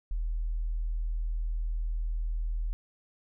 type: tone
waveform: sine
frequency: 40 Hz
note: D#1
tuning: 49 cents sharp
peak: -28 dBFS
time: 0.11-2.73 s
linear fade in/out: 0 ms
effects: none